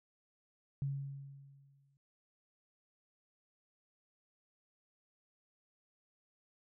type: tone with exponential decay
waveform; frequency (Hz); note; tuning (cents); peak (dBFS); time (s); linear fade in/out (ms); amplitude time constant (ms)
sine; 138.7; C#3; +1; -32; 0.82-1.97; 0; 250
effects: none